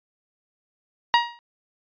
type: tone with exponential decay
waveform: sawtooth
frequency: 948 Hz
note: A#5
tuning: 29 cents sharp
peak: -8 dBFS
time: 1.14-1.39 s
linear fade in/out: 0 ms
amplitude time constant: 54 ms
effects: resampled to 11025 Hz